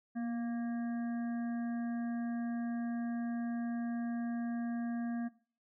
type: harmonic tone with a mistuned harmonic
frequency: 233.1 Hz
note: A#3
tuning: in tune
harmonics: 1 / 3 / 5 / 7 / 8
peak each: -34 / -47 / -58 / -52 / -61 dBFS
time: 0.15-5.29 s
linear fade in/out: 20 ms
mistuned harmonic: 1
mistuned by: +27 cents
effects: noise-tail reverb RT60 0.4 s tail -17 dB re dry